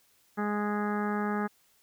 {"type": "harmonic tone", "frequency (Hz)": 207.7, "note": "G#3", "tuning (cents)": 0, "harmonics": [1, 2, 3, 4, 5, 6, 7, 8, 9, 10], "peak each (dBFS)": [-30, -35, -44, -36, -46, -37, -44, -40, -50, -51], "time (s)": [0.37, 1.48], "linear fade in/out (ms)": 20, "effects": ["white hiss -66 dBFS RMS until 1.82 s"]}